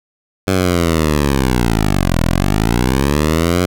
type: linear two-way sweep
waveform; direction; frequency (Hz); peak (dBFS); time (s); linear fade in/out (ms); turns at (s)
10% pulse; down then up; 96.3 to 40 to 91.4; -4; 0.47-3.66; 10; 2.22
effects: none

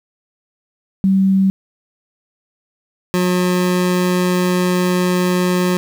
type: tone pair in turn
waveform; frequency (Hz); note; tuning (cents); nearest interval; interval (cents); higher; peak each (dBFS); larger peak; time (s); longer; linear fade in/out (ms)
sine / 25% pulse; 192.3 / 180.49; G3 / F#3; -33 / -43; minor second; 110; first; -10 / -10; neither; 1.04-1.5 / 3.14-5.77; second; 0
effects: 8-bit

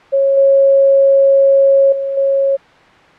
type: tone with level steps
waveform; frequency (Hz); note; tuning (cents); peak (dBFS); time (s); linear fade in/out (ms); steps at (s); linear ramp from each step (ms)
sine; 548; C#5; -20; -9 / -6 / -16 / -10; 0.12-2.57; 20; 0.37 / 1.92 / 2.17; 5
effects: white hiss -43 dBFS RMS until 3.18 s + low-pass 2000 Hz 12 dB/octave

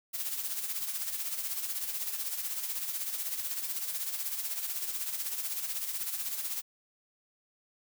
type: noise with tremolo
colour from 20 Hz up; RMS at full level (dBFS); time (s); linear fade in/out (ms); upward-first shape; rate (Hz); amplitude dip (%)
blue; -33; 0.13-6.62; 20; sine; 16; 55
effects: none

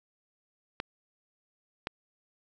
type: clicks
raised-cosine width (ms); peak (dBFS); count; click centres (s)
0.3; -16; 2; 0.801 / 1.871
effects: none

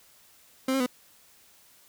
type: tone with pitch steps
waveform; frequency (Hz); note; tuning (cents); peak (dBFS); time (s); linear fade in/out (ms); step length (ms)
30% pulse; 262.6 / 268 / 249.5; C4 / C4 / B3; +6 / +42 / +18; -21; 0.68-0.863; 5; 61
effects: white hiss -58 dBFS RMS until 1.88 s

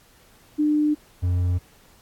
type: tone pair in turn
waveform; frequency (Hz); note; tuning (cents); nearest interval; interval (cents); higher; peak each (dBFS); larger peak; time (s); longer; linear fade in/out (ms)
sine / triangle; 300.2 / 89.25; D4 / F2; +38 / +38; octave + major sixth; 2100; first; -17; neither; 0.58-0.95 / 1.22-1.59; neither; 20
effects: pink hiss -55 dBFS RMS until 2.01 s + AAC 64 kbps

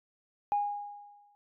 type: tone with exponential decay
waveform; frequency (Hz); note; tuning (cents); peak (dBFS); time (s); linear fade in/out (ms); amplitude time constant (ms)
sine; 820; G#5; -22; -23; 0.52-1.35; 0; 180
effects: tanh soft clip ceiling -20 dBFS

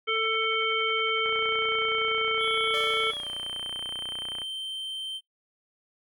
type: harmonic tone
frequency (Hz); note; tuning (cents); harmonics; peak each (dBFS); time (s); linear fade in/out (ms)
444.6; A4; +18; 1 / 3 / 5 / 7; -29 / -29 / -29 / -29; 0.07-3.12; 20
type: click train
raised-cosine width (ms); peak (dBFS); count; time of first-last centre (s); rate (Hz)
0.5; -26; 97; 1.26-4.418; 30.4
type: tone with pitch glide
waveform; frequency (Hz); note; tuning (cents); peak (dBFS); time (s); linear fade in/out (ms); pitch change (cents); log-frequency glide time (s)
triangle; 3360 to 3117; G#7 to G7; +19 to -11; -30; 2.38-5.21; 50; -130; 3.14-3.28
type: tone with exponential decay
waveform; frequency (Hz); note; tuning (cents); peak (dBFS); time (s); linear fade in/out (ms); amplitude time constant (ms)
sawtooth; 587.3; D5; 0; -30; 2.74-3.94; 1; 260
effects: noise-tail reverb RT60 0.1 s tail -18 dB re dry

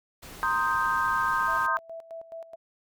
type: noise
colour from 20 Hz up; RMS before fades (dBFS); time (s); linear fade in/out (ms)
pink; -44; 0.22-1.67; 10
type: chord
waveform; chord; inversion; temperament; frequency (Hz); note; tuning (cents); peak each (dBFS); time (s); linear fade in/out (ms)
sine; C minor seventh; third; equal; 932.3 / 1046.5 / 1244.5 / 1568; Bb5 / C6 / Eb6 / G6; 0 / 0 / 0 / 0; -31 / -28 / -28 / -28; 0.43-1.77; 0
type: tone with tremolo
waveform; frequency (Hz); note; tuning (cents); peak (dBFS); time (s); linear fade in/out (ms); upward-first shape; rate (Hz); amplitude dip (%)
sine; 659.3; E5; 0; -36; 1.47-2.56; 20; square; 4.7; 75
effects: none

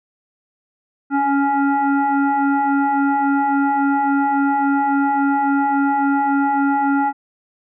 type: tone with frequency modulation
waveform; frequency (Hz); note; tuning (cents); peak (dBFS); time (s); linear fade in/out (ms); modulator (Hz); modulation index
sine; 277.2; C#4; 0; -14; 1.1-7.13; 50; 558; 1.7
effects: none

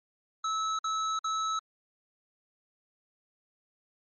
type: tone bursts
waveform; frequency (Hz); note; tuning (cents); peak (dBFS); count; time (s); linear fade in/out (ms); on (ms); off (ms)
square; 1301; E6; -23; -29; 3; 0.44-1.592; 5; 350; 51
effects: MP3 32 kbps

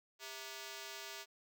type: ring-modulated tone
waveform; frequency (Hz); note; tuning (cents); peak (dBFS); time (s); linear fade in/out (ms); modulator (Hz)
5% pulse; 527; C5; +12; -31; 0.19-1.26; 50; 126
effects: none

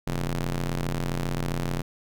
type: ring-modulated tone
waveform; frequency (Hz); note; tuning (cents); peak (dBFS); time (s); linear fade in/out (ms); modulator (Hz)
sawtooth; 87.31; F2; 0; -19; 0.07-1.82; 5; 61.3
effects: none

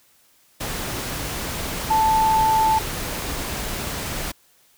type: tone in noise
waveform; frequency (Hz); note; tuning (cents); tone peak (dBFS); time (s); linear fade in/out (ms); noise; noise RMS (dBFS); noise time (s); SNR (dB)
sine; 880; A5; 0; -15; 1.9-2.79; 10; pink; -28; 0.6-4.32; +10
effects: white hiss -58 dBFS RMS until 4.77 s

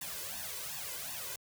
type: noise with flanger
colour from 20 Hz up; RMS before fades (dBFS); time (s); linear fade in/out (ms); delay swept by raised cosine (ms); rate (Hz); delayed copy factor
white; -41; 0.01-1.36; 5; 1.1 to 2.01; 2.7; +0.95
effects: high-pass 60 Hz 12 dB/octave

